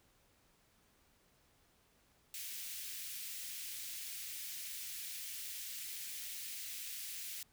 white high-pass noise, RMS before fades -45 dBFS, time 2.34-7.43 s, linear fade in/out 2 ms, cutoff 2000 Hz, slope 24 dB/octave, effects pink hiss -71 dBFS RMS until 7.52 s

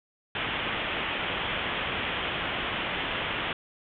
white low-pass noise, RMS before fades -31 dBFS, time 0.35-3.53 s, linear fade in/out 2 ms, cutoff 3400 Hz, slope 96 dB/octave, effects none

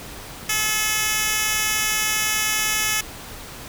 10% pulse tone with high-pass filter, 430 Hz, A4, 40 cents flat, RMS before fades -22 dBFS, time 0.49-3.01 s, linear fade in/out 5 ms, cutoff 2500 Hz, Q 0.52, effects pink hiss -37 dBFS RMS until 3.68 s

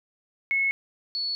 sine tone pair in turn, 2188 / 4415 Hz, C#7 / C#8, -23 / -8 cents, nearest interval octave, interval 1215 cents, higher second, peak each -21 / -26 dBFS, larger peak first, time 0.51-0.71 / 1.15-1.35 s, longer neither, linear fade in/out 0 ms, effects none

